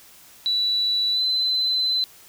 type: tone with pitch glide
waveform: sine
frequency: 3947 to 4042 Hz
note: B7 to B7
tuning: -2 to +39 cents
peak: -19 dBFS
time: 0.46-2.04 s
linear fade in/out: 0 ms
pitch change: +41 cents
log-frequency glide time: 1.12-1.21 s
effects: white hiss -49 dBFS RMS until 2.28 s